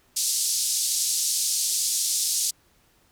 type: band-pass noise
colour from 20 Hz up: pink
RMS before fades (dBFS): -25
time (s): 0.16-2.51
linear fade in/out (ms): 10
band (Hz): 4800 to 11000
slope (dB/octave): 24
effects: pink hiss -62 dBFS RMS until 3.11 s